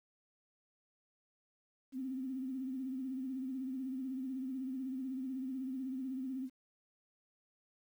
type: tone with vibrato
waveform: sine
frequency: 261.6 Hz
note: C4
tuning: in tune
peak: -37 dBFS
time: 1.92-6.5 s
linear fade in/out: 50 ms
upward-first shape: sine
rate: 16 Hz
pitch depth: 63 cents each way
effects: 11-bit